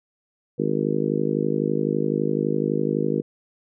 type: harmonic tone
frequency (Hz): 51.91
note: G#1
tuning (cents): 0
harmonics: 3 / 4 / 5 / 6 / 7 / 8 / 9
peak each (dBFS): -28 / -28 / -28 / -28 / -28 / -28 / -28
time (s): 0.58-3.22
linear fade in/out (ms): 20
effects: none